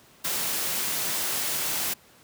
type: noise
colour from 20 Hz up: white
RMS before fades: -28 dBFS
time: 0.24-1.94 s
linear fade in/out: 10 ms
effects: pink hiss -55 dBFS RMS until 2.23 s + high-pass 100 Hz 12 dB/octave